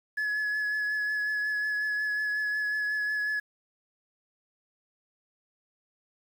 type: tone with vibrato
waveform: sine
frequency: 1700 Hz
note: G#6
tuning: 40 cents sharp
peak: -24 dBFS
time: 0.17-3.4 s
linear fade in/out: 10 ms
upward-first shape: triangle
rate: 5.5 Hz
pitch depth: 20 cents each way
effects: tanh soft clip ceiling -26 dBFS + 9-bit

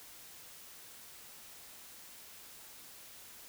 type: silence
effects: white hiss -53 dBFS RMS until 3.48 s

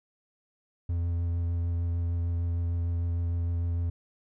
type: tone with vibrato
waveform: triangle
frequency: 85.5 Hz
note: F2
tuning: 36 cents flat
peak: -24 dBFS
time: 0.89-3.9 s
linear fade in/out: 5 ms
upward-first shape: triangle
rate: 6.6 Hz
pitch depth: 16 cents each way
effects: none

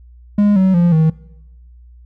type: tone with pitch steps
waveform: triangle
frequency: 205.9 / 188.81 / 173.14 / 158.77 Hz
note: G#3 / F#3 / F3 / D#3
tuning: -15 / +35 / -15 / +35 cents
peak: -7 dBFS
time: 0.38-1.1 s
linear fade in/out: 5 ms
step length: 180 ms
effects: noise-tail reverb RT60 0.9 s tail -21 dB re dry + added 60 Hz sine -39 dBFS peak until 2.05 s

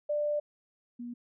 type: tone pair in turn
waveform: sine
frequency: 592 / 240.4 Hz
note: D5 / B3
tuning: +14 / -46 cents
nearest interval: octave + major third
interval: 1560 cents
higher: first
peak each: -27 / -37 dBFS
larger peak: first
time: 0.09-0.4 / 0.99-1.14 s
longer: first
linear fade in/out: 10 ms
effects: none

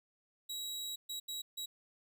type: tone bursts at uneven times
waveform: sawtooth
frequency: 3865 Hz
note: B7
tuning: 38 cents flat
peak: -36 dBFS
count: 4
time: 0.49-0.96 / 1.09-1.2 / 1.28-1.42 / 1.57-1.66 s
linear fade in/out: 10 ms
effects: none

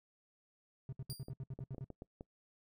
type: tone bursts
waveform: triangle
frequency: 132.2 Hz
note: C3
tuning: 18 cents sharp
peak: -38 dBFS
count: 10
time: 0.89-1.844 s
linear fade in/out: 2 ms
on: 36 ms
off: 66 ms
type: tone with exponential decay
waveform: 20% pulse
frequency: 4773 Hz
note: D8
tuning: 27 cents sharp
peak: -35 dBFS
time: 1.1-1.31 s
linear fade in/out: 0 ms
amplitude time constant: 45 ms
type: clicks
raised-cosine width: 2 ms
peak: -33 dBFS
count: 7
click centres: 1.284 / 1.59 / 1.746 / 1.782 / 1.903 / 2.021 / 2.209 s
effects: noise-tail reverb RT60 0.1 s tail -24 dB re dry

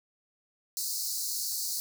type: high-pass noise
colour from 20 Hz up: pink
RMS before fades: -33 dBFS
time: 0.77-1.8 s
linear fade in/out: 0 ms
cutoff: 4200 Hz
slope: 96 dB/octave
effects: none

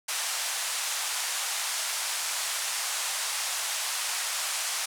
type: band-pass noise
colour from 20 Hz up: white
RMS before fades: -31 dBFS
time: 0.08-4.86 s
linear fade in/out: 10 ms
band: 680 to 10000 Hz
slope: 24 dB/octave
effects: none

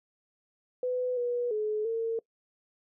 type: tone with pitch steps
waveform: sine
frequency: 501 / 484.9 / 426.9 / 454.6 Hz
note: B4 / B4 / G#4 / A#4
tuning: +25 / -32 / +48 / -43 cents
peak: -27 dBFS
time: 0.83-2.19 s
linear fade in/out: 2 ms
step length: 340 ms
effects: noise-tail reverb RT60 0.1 s tail -23 dB re dry

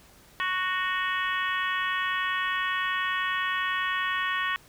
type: harmonic tone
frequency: 370 Hz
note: F#4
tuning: in tune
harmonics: 3 / 4 / 5 / 6 / 7 / 8 / 9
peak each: -30 / -34 / -29 / -40 / -37 / -38 / -40 dBFS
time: 0.4-4.56 s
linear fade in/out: 0 ms
effects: pink hiss -55 dBFS RMS until 4.68 s

